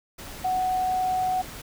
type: tone in noise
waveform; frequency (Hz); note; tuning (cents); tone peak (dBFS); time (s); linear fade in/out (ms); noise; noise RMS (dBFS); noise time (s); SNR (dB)
sine; 742; F#5; +5; -22; 0.44-1.42; 10; pink; -40; 0.18-1.62; +15
effects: none